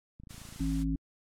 click train, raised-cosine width 5 ms, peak -36 dBFS, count 13, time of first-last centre 0.2-0.633 s, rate 27.7 Hz
white noise, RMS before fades -49 dBFS, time 0.29-0.84 s, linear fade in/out 20 ms
harmonic tone, 54.3 Hz, A1, 22 cents flat, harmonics 1 / 3 / 5, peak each -32 / -34 / -31 dBFS, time 0.6-0.96 s, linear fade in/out 5 ms
effects low-pass 10000 Hz 12 dB/octave + AAC 64 kbps

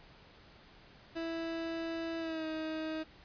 30% pulse tone with pitch glide, 329.6 to 315.4 Hz, E4 to D#4, 0 to +24 cents, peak -33 dBFS, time 1.15-3.04 s, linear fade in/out 20 ms, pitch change -76 cents, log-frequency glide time 2.19-2.46 s, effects pink hiss -58 dBFS RMS until 3.24 s + resampled to 11025 Hz

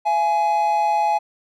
triangle tone pair together, 680.2 / 838 Hz, F5 / G#5, -46 / +15 cents, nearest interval major third, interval 361 cents, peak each -22 / -15 dBFS, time 0.05-1.19 s, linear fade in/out 20 ms, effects none

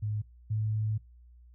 sine tone pair in turn, 105.9 / 108.06 Hz, G#2 / A2, +34 / -31 cents, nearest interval unison, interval 35 cents, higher second, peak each -29 / -27 dBFS, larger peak second, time 0.02-0.22 / 0.5-0.98 s, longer second, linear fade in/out 10 ms, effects noise-tail reverb RT60 0.2 s tail -23 dB re dry + added 60 Hz sine -52 dBFS peak until 1.54 s

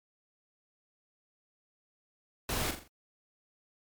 pink noise with echo, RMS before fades -33 dBFS, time 2.49-2.71 s, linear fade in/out 2 ms, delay 42 ms, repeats 4, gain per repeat -7 dB, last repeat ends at 2.878 s, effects MP3 96 kbps

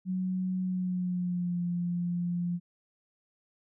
sine tone with pitch glide, 185.1 to 174.71 Hz, F#3 to F3, +1 to +1 cents, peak -28 dBFS, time 0.05-2.6 s, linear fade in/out 50 ms, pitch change -100 cents, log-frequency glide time 0.62-1.62 s, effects none

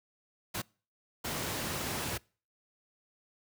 pink noise bursts at uneven times, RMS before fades -35 dBFS, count 2, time 0.54-0.62 / 1.24-2.18 s, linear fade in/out 10 ms, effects noise-tail reverb RT60 0.4 s tail -26 dB re dry + high-pass 80 Hz 12 dB/octave

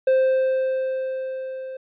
triangle tone with level ramp, 523.3 Hz, C5, in tune, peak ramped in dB -12 to -29 dBFS, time 0.07-1.77 s, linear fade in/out 5 ms, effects resampled to 8000 Hz

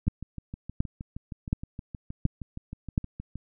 two click trains, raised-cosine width 5 ms, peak -11 / -24 dBFS, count 5 / 22, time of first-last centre 0.08-2.979 / 0.07-3.356 s, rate 1.38 / 6.39 Hz, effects none

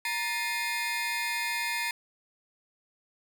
35% pulse tone cluster, 938 / 1760 / 2113 / 2473 Hz, A#5 / A6 / C7 / D#7, +11 / 0 / +16 / -11 cents, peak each -34 / -34 / -32 / -32 dBFS, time 0.05-1.91 s, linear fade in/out 2 ms, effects none

